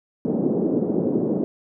pink band-pass noise, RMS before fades -22 dBFS, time 0.25-1.44 s, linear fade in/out 0 ms, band 200 to 460 Hz, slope 24 dB/octave, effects none

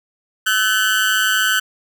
30% pulse tone with amplitude modulation, 1516 Hz, F#6, 42 cents sharp, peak -8 dBFS, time 0.46-1.6 s, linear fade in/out 10 ms, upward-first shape sine, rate 208 Hz, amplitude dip 80%, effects none

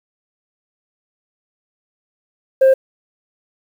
sine tone, 530 Hz, C5, 22 cents sharp, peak -5 dBFS, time 2.61-2.74 s, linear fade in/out 10 ms, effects tanh soft clip ceiling -6 dBFS + 7-bit

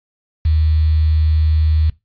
sine tone with quantisation, 78 Hz, D#2, 5 cents sharp, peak -11 dBFS, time 0.45-1.9 s, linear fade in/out 5 ms, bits 6, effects noise-tail reverb RT60 0.2 s tail -20 dB re dry + resampled to 11025 Hz

